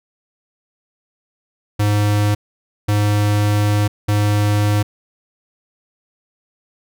square tone bursts at uneven times, 103.9 Hz, G#2, 1 cent sharp, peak -14 dBFS, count 3, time 1.79-2.35 / 2.88-3.88 / 4.08-4.83 s, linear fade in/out 10 ms, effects none

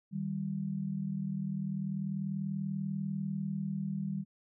sine tone pair together, 155.01 / 195.3 Hz, D#3 / G3, -6 / -6 cents, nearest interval major third, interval 400 cents, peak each -37 / -34 dBFS, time 0.11-4.25 s, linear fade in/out 50 ms, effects none

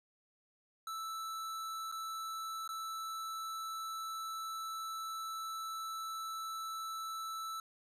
square tone with dropouts, 1318.5 Hz, E6, in tune, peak -40 dBFS, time 0.87-7.6 s, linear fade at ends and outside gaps 2 ms, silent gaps 1.916-1.923 / 2.677-2.69 s, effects resampled to 32000 Hz

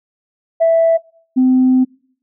sine tone pair in turn, 659.3 / 257 Hz, E5 / C4, 0 / -31 cents, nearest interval octave + major third, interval 1631 cents, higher first, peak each -7 dBFS, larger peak neither, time 0.6-0.98 / 1.36-1.85 s, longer second, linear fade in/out 20 ms, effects noise-tail reverb RT60 0.6 s tail -26 dB re dry + tanh soft clip ceiling -5 dBFS

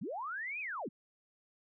sine linear two-way sweep, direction up then down, 135.6 to 2573 to 135.6 Hz, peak -37 dBFS, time 0.01-0.89 s, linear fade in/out 10 ms, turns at 0.6 s, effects none

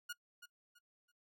sawtooth tone with echo, 1437 Hz, F6, 49 cents sharp, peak -37 dBFS, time 0.09-0.13 s, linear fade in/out 10 ms, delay 330 ms, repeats 3, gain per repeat -11 dB, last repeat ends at 1.12 s, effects noise-tail reverb RT60 0.1 s tail -23 dB re dry

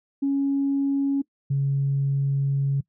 sine tone pair in turn, 277.2 / 138.6 Hz, C#4 / C#3, 0 / 0 cents, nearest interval octave, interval 1200 cents, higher first, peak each -19 dBFS, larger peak neither, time 0.22-1.22 / 1.5-2.81 s, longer second, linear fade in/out 10 ms, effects noise-tail reverb RT60 0.1 s tail -22 dB re dry + tanh soft clip ceiling -15 dBFS

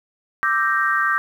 sine chord, E half-diminished seventh, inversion third, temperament equal, 1174.7 / 1318.5 / 1568 / 1864.7 Hz, D6 / E6 / G6 / Bb6, 0 / 0 / 0 / 0 cents, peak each -21 / -26 / -20 / -24 dBFS, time 0.43-1.18 s, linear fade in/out 0 ms, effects 8-bit

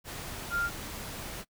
sine tone in noise, 1396.9 Hz, F6, in tune, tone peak -27 dBFS, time 0.5-0.7 s, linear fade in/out 50 ms, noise pink, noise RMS -40 dBFS, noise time 0.04-1.45 s, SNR +10 dB, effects noise-tail reverb RT60 0.1 s tail -24 dB re dry

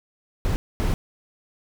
brown noise bursts at uneven times, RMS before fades -22 dBFS, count 2, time 0.45-0.56 / 0.8-0.94 s, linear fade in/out 0 ms, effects none

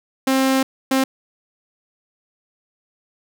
sawtooth tone bursts at uneven times, 265.4 Hz, C4, 25 cents sharp, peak -11 dBFS, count 2, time 0.27-0.63 / 0.91-1.04 s, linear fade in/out 5 ms, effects none

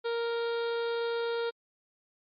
harmonic tone, 466.2 Hz, A#4, in tune, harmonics 1 / 2 / 3 / 4 / 5 / 6 / 7 / 8 / 9 / 10, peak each -29 / -40 / -39 / -50 / -50 / -54 / -48 / -46 / -50 / -55 dBFS, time 0.04-1.51 s, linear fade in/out 20 ms, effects MP3 32 kbps

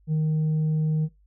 triangle tone with tanh clipping, 155.56 Hz, D#3, in tune, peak -21 dBFS, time 0.07-1.09 s, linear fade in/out 50 ms, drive 7 dB, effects noise-tail reverb RT60 0.2 s tail -21 dB re dry + added 50 Hz sine -56 dBFS peak until 1.26 s

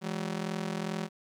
sawtooth ring-modulated tone, 188.9 Hz, F#3, 36 cents sharp, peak -25 dBFS, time 0.01-1.09 s, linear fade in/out 50 ms, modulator 21.2 Hz, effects low-pass 8000 Hz 12 dB/octave + 11-bit

